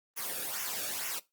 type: noise with flanger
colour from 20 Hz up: white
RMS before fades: -36 dBFS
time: 0.16-1.2 s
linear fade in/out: 20 ms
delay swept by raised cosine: 0.23 to 1.01 ms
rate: 2.2 Hz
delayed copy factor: -0.7
effects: noise-tail reverb RT60 0.2 s tail -18 dB re dry + Opus 32 kbps